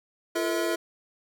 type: tone cluster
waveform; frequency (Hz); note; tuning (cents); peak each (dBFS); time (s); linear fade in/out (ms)
square; 341.2 / 439.8 / 481 / 645 / 1435; F4 / A4 / B4 / E5 / F6; -40 / -1 / -46 / -38 / +47; -29 / -34 / -38 / -31 / -38; 0.35-0.76; 10
effects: none